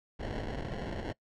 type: noise with sample-and-hold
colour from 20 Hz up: pink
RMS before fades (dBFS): -37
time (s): 0.19-1.13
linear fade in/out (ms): 10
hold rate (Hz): 1225
effects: noise-tail reverb RT60 0.1 s tail -22 dB re dry + low-pass 4000 Hz 12 dB/octave